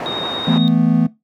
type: band-pass noise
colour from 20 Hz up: white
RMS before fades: -26 dBFS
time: 0-0.58 s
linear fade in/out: 2 ms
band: 160 to 910 Hz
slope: 12 dB/octave
type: tone with vibrato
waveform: sine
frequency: 3729 Hz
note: A#7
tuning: in tune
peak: -22 dBFS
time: 0.06-0.68 s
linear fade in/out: 0 ms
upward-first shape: sine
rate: 11 Hz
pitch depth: 14 cents each way
type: chord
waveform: triangle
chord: E suspended fourth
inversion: none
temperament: equal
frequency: 164.81 / 220 / 246.9 Hz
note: E3 / A3 / B3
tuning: 0 / 0 / 0 cents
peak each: -14 / -14 / -14 dBFS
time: 0.47-1.07 s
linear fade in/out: 10 ms
effects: noise-tail reverb RT60 0.2 s tail -18 dB re dry